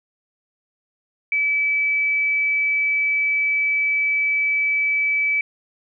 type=tone; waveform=sine; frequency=2300 Hz; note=D7; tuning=37 cents flat; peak=-17 dBFS; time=1.32-5.41 s; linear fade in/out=2 ms; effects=none